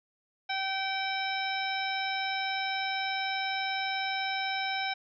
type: harmonic tone with a mistuned harmonic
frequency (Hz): 772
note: G5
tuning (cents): -27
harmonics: 1 / 2 / 3 / 4 / 5 / 7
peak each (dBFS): -33 / -37 / -35 / -42 / -38 / -41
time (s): 0.49-4.94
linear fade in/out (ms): 10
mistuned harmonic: 7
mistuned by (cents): -39
effects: none